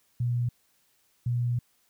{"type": "tone pair in turn", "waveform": "sine", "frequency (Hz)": [121, 121], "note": ["B2", "B2"], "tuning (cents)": [-35, -35], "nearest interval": "unison", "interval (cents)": 0, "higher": "neither", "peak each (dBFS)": -24, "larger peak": "neither", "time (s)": [[0.2, 0.49], [1.26, 1.59]], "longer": "second", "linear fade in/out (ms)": 5, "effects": ["white hiss -68 dBFS RMS until 1.89 s"]}